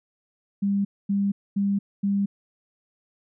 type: tone bursts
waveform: sine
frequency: 199.6 Hz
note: G3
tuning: 32 cents sharp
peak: -20 dBFS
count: 4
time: 0.62-2.26 s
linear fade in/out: 10 ms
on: 230 ms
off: 240 ms
effects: none